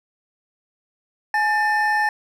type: tone pair together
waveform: triangle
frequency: 843.4 / 1787 Hz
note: G#5 / A6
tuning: +26 / +26 cents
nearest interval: octave + minor second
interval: 1300 cents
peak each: -18 dBFS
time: 1.34-2.09 s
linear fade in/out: 2 ms
effects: none